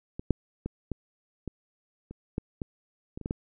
clicks, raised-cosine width 3 ms, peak -22 / -9 / -19 / -18 / -21 / -28 / -16 / -19 / -24 / -27 / -20 / -16 dBFS, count 12, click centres 0.195 / 0.307 / 0.66 / 0.917 / 1.477 / 2.11 / 2.381 / 2.618 / 3.175 / 3.213 / 3.259 / 3.309 s, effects none

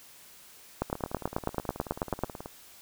two click trains, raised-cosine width 1 ms, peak -13 / -24 dBFS, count 14 / 30, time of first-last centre 0.82-2.236 / 0.9-2.459 s, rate 9.18 / 18.6 Hz, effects white hiss -53 dBFS RMS until 2.81 s

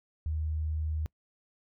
sine tone, 77.78 Hz, D#2, in tune, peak -29 dBFS, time 0.26-1.06 s, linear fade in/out 0 ms, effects noise-tail reverb RT60 0.1 s tail -25 dB re dry

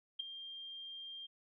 sine tone with ADSR envelope, 3193 Hz, G7, 31 cents sharp, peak -32 dBFS, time 0.19-1.27 s, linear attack 12 ms, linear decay 5 ms, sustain -13 dB, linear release 16 ms, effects none

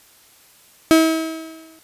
35% pulse tone with exponential decay, 321.7 Hz, E4, 42 cents flat, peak -6 dBFS, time 0.91-1.79 s, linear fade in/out 0 ms, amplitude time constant 190 ms, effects white hiss -51 dBFS RMS until 1.83 s + resampled to 32000 Hz

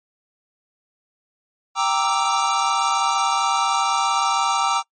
square chord, E half-diminished seventh, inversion first, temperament equal, 784 / 932.3 / 1174.7 / 1318.5 Hz, G5 / Bb5 / D6 / E6, 0 / 0 / 0 / 0 cents, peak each -24 dBFS, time 1.75-4.83 s, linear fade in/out 50 ms, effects noise-tail reverb RT60 0.1 s tail -23 dB re dry + MP3 32 kbps

